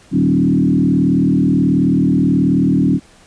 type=tone with frequency modulation; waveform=sine; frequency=225.2 Hz; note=A3; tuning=40 cents sharp; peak=-10 dBFS; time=0.11-3 s; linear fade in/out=50 ms; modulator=38.6 Hz; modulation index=2.1; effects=pink hiss -47 dBFS RMS until 3.26 s + resampled to 22050 Hz